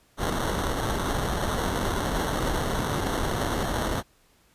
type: noise with sample-and-hold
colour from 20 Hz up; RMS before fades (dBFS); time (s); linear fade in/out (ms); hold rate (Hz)
pink; -27; 0.17-4.03; 50; 2450
effects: pink hiss -62 dBFS RMS until 4.54 s + resampled to 32000 Hz